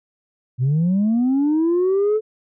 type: linear sweep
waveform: sine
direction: up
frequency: 119.8 to 440 Hz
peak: -13 dBFS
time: 0.58-2.21 s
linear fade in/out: 50 ms
effects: tanh soft clip ceiling -13 dBFS